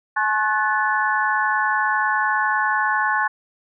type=tone cluster; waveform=sine; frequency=851 / 1081 / 1485 / 1737 Hz; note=G#5 / C#6 / F#6 / A6; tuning=+42 / -44 / +6 / -23 cents; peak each=-23 dBFS; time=0.16-3.28 s; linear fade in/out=10 ms; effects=none